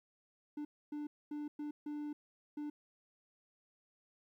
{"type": "tone bursts at uneven times", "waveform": "triangle", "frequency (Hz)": 296.2, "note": "D4", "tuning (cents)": 15, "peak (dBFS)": -37, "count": 6, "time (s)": [[0.57, 0.65], [0.92, 1.07], [1.31, 1.48], [1.59, 1.71], [1.86, 2.13], [2.57, 2.7]], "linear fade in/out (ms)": 5, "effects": ["13-bit"]}